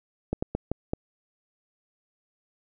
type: slowing click train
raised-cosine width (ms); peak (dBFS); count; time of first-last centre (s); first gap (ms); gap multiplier
2; -13; 5; 0.33-0.934; 95; 1.32
effects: none